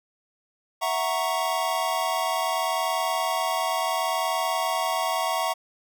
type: chord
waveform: square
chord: F# dominant seventh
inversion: third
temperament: equal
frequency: 659.3 / 740 / 932.3 / 1108.7 Hz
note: E5 / F#5 / A#5 / C#6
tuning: 0 / 0 / 0 / 0 cents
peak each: -30 dBFS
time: 0.81-5.54 s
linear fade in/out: 20 ms
effects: none